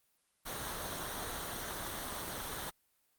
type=noise with comb filter; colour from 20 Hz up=pink; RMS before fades=-40 dBFS; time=0.45-2.71 s; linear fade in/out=20 ms; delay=0.4 ms; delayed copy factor=-0.5; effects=white hiss -75 dBFS RMS until 3.18 s + Opus 32 kbps